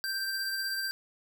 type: tone pair together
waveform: square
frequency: 1568 / 4720 Hz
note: G6 / D8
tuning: 0 / +8 cents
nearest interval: octave + perfect fifth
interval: 1908 cents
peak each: -34 / -35 dBFS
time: 0.04-0.91 s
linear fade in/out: 0 ms
effects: none